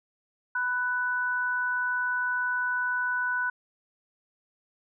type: tone pair together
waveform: sine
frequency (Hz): 993.8 / 1489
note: B5 / F#6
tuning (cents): +11 / +11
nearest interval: perfect fifth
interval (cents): 700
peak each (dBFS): -32 / -26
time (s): 0.55-3.5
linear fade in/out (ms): 5
effects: none